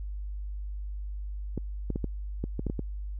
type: clicks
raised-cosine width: 3 ms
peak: -18 dBFS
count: 9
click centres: 1.577 / 1.903 / 1.959 / 2.043 / 2.44 / 2.594 / 2.667 / 2.699 / 2.793 s
effects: added 50 Hz sine -33 dBFS peak until 3.19 s